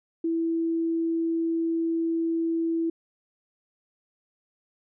sine tone, 330 Hz, E4, 2 cents sharp, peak -23 dBFS, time 0.24-2.9 s, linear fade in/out 5 ms, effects none

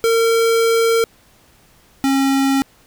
square tone pair in turn, 457 / 271.7 Hz, A#4 / C#4, -34 / -35 cents, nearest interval major sixth, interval 901 cents, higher first, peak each -13 / -14 dBFS, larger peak first, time 0.04-1.04 / 2.04-2.62 s, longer first, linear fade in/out 0 ms, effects pink hiss -52 dBFS RMS until 2.86 s

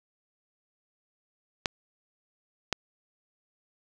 clicks, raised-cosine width 0.2 ms, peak -8 dBFS, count 2, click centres 1.658 / 2.727 s, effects none

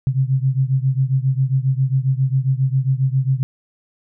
sine beating tone pair, 130 / 137.4 Hz, C3 / C#3, -11 / -15 cents, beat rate 7.4 Hz, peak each -17 / -19 dBFS, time 0.07-3.43 s, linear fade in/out 0 ms, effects none

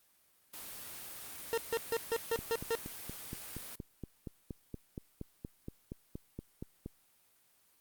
white noise, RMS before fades -46 dBFS, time 0.53-3.76 s, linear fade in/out 10 ms
40% pulse tone bursts, 458.7 Hz, A#4, 28 cents flat, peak -29 dBFS, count 7, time 1.53-2.752 s, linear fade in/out 0 ms, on 46 ms, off 150 ms
click train, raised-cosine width 3 ms, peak -28 dBFS, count 20, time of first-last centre 2.39-6.861 s, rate 4.25 Hz
effects white hiss -69 dBFS RMS until 7.8 s + Opus 32 kbps

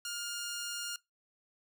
10% pulse tone, 1413 Hz, F6, 20 cents sharp, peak -29 dBFS, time 0.05-0.96 s, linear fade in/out 2 ms, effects noise-tail reverb RT60 0.2 s tail -22 dB re dry

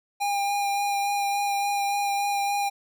square tone with vibrato, 806 Hz, G5, 48 cents sharp, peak -24 dBFS, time 0.2-2.7 s, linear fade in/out 20 ms, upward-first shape sine, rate 3.5 Hz, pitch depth 14 cents each way, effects none

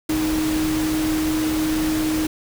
sine tone in noise, 312.1 Hz, D#4, 5 cents sharp, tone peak -19 dBFS, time 0.09-2.27 s, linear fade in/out 5 ms, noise pink, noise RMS -28 dBFS, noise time 0.09-2.27 s, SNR +6 dB, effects none

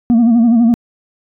sine tone with vibrato, 233.1 Hz, A#3, in tune, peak -4 dBFS, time 0.1-0.74 s, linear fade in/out 0 ms, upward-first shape sine, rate 12 Hz, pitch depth 74 cents each way, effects tanh soft clip ceiling -6 dBFS

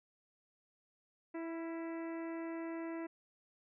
harmonic tone with a mistuned harmonic, 329.6 Hz, E4, in tune, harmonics 1 / 2 / 3 / 4 / 5 / 6 / 7 / 8, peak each -40 / -48 / -52 / -57 / -58 / -55 / -62 / -63 dBFS, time 1.34-3.07 s, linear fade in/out 10 ms, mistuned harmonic 4, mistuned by +34 cents, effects none

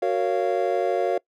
triangle chord, Gb major seventh, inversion none, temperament just, 370 / 462.5 / 555 / 693.7 Hz, Gb4 / Bb4 / Db5 / F5, 0 / -14 / +2 / -12 cents, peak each -24 dBFS, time 0.02-1.18 s, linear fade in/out 5 ms, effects noise-tail reverb RT60 0.1 s tail -23 dB re dry

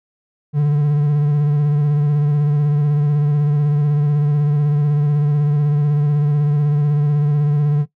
triangle tone with vibrato, 146.83 Hz, D3, in tune, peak -10 dBFS, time 0.53-7.86 s, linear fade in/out 50 ms, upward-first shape sine, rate 16 Hz, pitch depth 36 cents each way, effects noise-tail reverb RT60 0.1 s tail -17 dB re dry

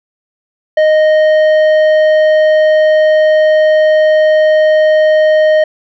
sine tone with tanh clipping, 620 Hz, D#5, 6 cents flat, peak -7 dBFS, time 0.77-5.64 s, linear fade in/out 5 ms, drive 9 dB, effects none

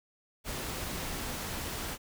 pink noise, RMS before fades -37 dBFS, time 0.44-1.98 s, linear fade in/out 50 ms, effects none

